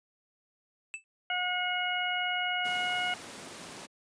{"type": "tone with exponential decay", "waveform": "square", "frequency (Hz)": 2635, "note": "E7", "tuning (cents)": -1, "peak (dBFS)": -32, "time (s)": [0.94, 1.04], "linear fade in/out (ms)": 0, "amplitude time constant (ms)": 20}
{"type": "harmonic tone", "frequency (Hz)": 724, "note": "F#5", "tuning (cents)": -38, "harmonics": [1, 2, 3, 4], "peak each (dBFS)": [-34, -34, -34, -34], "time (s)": [1.3, 3.14], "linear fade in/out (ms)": 2}
{"type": "noise", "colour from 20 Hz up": "pink", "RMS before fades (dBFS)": -43, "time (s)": [2.64, 3.87], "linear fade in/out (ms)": 20}
{"effects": ["high-pass 200 Hz 12 dB/octave", "resampled to 22050 Hz"]}